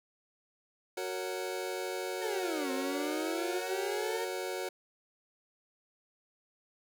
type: chord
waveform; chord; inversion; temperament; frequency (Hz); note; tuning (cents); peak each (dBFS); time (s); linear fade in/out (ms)
sawtooth; F# major; none; just; 370 / 462.5 / 555; F#4 / A#4 / C#5; 0 / -14 / +2; -33 / -36 / -36; 0.97-4.69; 5
type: exponential two-way sweep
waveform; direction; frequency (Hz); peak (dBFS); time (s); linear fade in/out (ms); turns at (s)
35% pulse; down then up; 463.6 to 261.6 to 463.6; -33; 2.21-4.25; 10; 2.72
effects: none